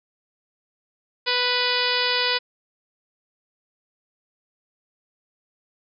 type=harmonic tone; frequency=493.9 Hz; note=B4; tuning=in tune; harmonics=1 / 2 / 3 / 4 / 5 / 6 / 7 / 8 / 9 / 10; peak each=-29 / -29 / -29 / -29 / -29 / -29 / -29 / -29 / -29 / -29 dBFS; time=1.26-2.39 s; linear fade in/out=20 ms; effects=none